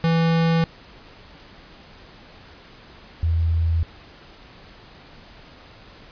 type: tone pair in turn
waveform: square / sine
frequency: 165 / 82.5 Hz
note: E3 / E2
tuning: +2 / +2 cents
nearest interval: octave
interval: 1200 cents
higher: first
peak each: -17 / -17 dBFS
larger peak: neither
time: 0.04-0.64 / 3.23-3.83 s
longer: neither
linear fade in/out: 0 ms
effects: pink hiss -46 dBFS RMS until 6.11 s + resampled to 11025 Hz